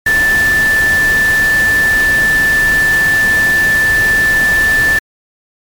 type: tone in noise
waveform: sine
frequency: 1760 Hz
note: A6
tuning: in tune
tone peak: -8 dBFS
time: 0.06-4.99 s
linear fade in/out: 5 ms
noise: pink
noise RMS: -21 dBFS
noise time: 0.06-4.99 s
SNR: +10 dB
effects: MP3 96 kbps